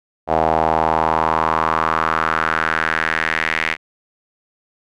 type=tone with band-pass filter sweep; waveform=sawtooth; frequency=80 Hz; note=D#2; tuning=49 cents sharp; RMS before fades=-18 dBFS; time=0.27-3.77 s; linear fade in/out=50 ms; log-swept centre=710 to 2100 Hz; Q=3.2; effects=none